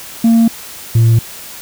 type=tone pair in turn; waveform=sine; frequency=228.8 / 114.4 Hz; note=A#3 / A#2; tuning=-32 / -32 cents; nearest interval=octave; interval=1200 cents; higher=first; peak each=-3 dBFS; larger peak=neither; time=0.24-0.48 / 0.95-1.19 s; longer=neither; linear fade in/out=5 ms; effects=tanh soft clip ceiling -5 dBFS + white hiss -31 dBFS RMS until 1.61 s